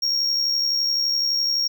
triangle tone with amplitude modulation, 5570 Hz, F8, 5 cents flat, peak -16 dBFS, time 0.02-1.68 s, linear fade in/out 10 ms, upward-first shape sine, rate 71.8 Hz, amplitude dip 45%, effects none

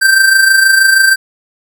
square tone with amplitude modulation, 1565 Hz, G6, 3 cents flat, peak -4 dBFS, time 0.01-1.16 s, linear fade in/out 20 ms, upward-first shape sine, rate 26.3 Hz, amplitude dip 50%, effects none

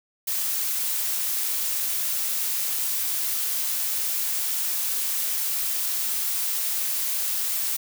blue noise, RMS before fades -26 dBFS, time 0.27-7.77 s, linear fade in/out 10 ms, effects none

